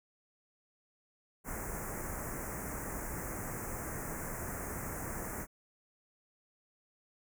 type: band-stop noise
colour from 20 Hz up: pink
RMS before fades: -40 dBFS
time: 1.44-5.47 s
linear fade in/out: 50 ms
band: 2100 to 6400 Hz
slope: 48 dB/octave
effects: none